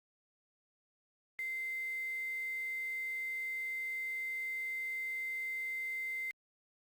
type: tone with quantisation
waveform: sine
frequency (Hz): 2078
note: C7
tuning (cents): -12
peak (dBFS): -36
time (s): 1.39-6.31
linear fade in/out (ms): 0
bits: 9
effects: Opus 48 kbps